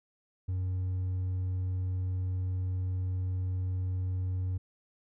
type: tone with hard clipping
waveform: sine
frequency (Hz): 92.5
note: F#2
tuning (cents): 0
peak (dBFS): -30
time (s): 0.48-4.58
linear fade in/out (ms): 10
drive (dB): 2
effects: none